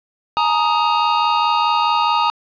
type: chord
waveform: square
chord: Ab suspended second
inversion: none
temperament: equal with one note detuned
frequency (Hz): 847.6 / 932.3 / 1244.5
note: Ab5 / Bb5 / Eb6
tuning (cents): +35 / 0 / 0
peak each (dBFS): -22 / -18 / -19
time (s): 0.37-2.3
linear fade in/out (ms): 0
effects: resampled to 11025 Hz + 7-bit